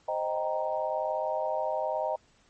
sine chord, C minor seventh, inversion none, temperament equal, 523.3 / 622.3 / 784 / 932.3 Hz, C5 / Eb5 / G5 / Bb5, 0 / 0 / 0 / 0 cents, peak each -35 / -30 / -34 / -34 dBFS, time 0.08-2.16 s, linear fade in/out 5 ms, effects pink hiss -64 dBFS RMS until 2.49 s + MP3 32 kbps

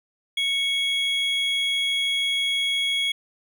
triangle tone pair together, 2217 / 3322 Hz, C#7 / G#7, 0 / 0 cents, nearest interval perfect fifth, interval 700 cents, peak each -25 / -21 dBFS, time 0.37-3.12 s, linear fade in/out 5 ms, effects none

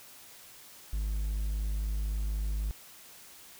triangle tone, 51.91 Hz, G#1, in tune, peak -27 dBFS, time 0.93-2.71 s, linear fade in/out 0 ms, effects white hiss -52 dBFS RMS until 3.59 s

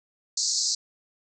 pink band-pass noise, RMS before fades -26 dBFS, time 0.37-0.75 s, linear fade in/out 5 ms, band 4200 to 7600 Hz, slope 96 dB/octave, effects none

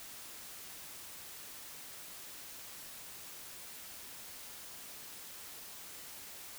silence, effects white hiss -49 dBFS RMS until 6.58 s

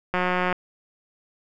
click train, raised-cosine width 0.5 ms, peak -9 dBFS, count 71, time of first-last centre 0.14-0.527 s, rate 181 Hz, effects none

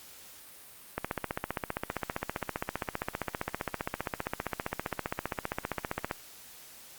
click train, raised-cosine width 0.5 ms, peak -15 dBFS, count 79, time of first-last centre 0.98-6.112 s, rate 15.2 Hz, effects white hiss -51 dBFS RMS until 6.98 s + Opus 48 kbps

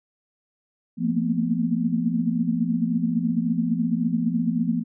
sine tone cluster, 172.2 / 223.5 / 232.6 / 247.1 Hz, F3 / A3 / A#3 / B3, -24 / +27 / -4 / +1 cents, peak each -26 dBFS, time 0.97-4.84 s, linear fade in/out 50 ms, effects none

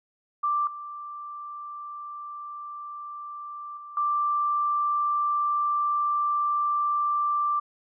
sine tone with level steps, 1177 Hz, D6, 3 cents sharp, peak -22 / -35 / -39 / -22 dBFS, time 0.43-7.6 s, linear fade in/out 10 ms, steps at 0.67 / 3.77 / 3.97 s, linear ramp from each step 2 ms, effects none

